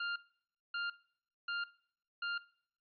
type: tone bursts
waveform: sawtooth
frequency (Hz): 1400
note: F6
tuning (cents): +4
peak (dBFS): -32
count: 4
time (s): 0-2.38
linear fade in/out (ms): 5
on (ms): 160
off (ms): 580
effects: noise-tail reverb RT60 0.6 s tail -20 dB re dry + resampled to 11025 Hz